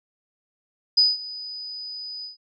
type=tone with ADSR envelope; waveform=sine; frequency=4978 Hz; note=D#8; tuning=in tune; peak=-12 dBFS; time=0.97-2.37 s; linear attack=10 ms; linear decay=190 ms; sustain=-20 dB; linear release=130 ms; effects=none